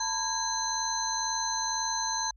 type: tone cluster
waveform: sine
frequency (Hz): 899 / 981 / 1639 / 4079 / 6190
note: A5 / B5 / G#6 / C8 / G8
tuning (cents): +37 / -12 / -23 / -45 / -23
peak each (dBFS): -33 / -36 / -39 / -35 / -32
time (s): 0-2.31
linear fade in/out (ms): 5
effects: added 50 Hz sine -54 dBFS peak until 2.36 s